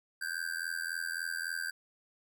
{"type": "tone with amplitude modulation", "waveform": "square", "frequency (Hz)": 1568, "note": "G6", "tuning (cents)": 0, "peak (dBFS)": -31, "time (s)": [0.21, 1.71], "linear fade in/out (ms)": 10, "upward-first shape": "sine", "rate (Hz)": 83.6, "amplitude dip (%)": 95, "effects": []}